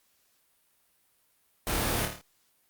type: noise with echo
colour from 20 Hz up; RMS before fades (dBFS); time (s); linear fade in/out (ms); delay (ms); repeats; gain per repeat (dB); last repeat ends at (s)
pink; -30; 1.67-2.05; 0; 27; 6; -4; 2.212
effects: white hiss -69 dBFS RMS until 2.69 s + Opus 48 kbps